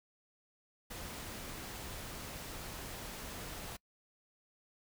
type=noise; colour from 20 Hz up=pink; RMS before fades=-45 dBFS; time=0.9-3.77 s; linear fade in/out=10 ms; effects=noise-tail reverb RT60 0.1 s tail -25 dB re dry